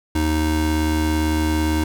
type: tone pair together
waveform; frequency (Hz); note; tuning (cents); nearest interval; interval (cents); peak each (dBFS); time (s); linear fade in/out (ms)
square; 77.78 / 311.1; D#2 / D#4; 0 / 0; 2 octaves; 2400; -21; 0.15-1.84; 5
effects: none